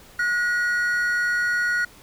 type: tone pair together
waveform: triangle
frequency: 1451 / 1907.7 Hz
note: F#6 / A#6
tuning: -34 / +40 cents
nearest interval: perfect fourth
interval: 474 cents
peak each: -19 / -25 dBFS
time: 0.19-1.85 s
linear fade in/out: 5 ms
effects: pink hiss -49 dBFS RMS until 2.02 s